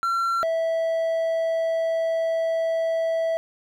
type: tone pair in turn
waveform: triangle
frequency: 1361 / 655.4 Hz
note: F6 / E5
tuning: -45 / -10 cents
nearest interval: octave + minor second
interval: 1265 cents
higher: first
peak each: -19 dBFS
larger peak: neither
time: 0.03-0.43 / 0.43-3.37 s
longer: second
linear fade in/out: 0 ms
effects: none